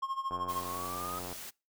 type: tone with tremolo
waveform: triangle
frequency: 1074 Hz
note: C6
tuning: 45 cents sharp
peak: -28 dBFS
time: 0.02-0.64 s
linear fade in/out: 10 ms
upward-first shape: sine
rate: 13 Hz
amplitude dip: 80%
type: click train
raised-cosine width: 1 ms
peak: -28 dBFS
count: 92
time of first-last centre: 0.31-1.327 s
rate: 89.5 Hz
type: noise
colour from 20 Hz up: white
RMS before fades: -44 dBFS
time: 0.48-1.51 s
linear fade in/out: 20 ms
type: exponential sweep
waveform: sine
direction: up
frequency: 1069 to 1267 Hz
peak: -37 dBFS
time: 0.65-1.19 s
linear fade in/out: 2 ms
effects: noise-tail reverb RT60 0.3 s tail -26 dB re dry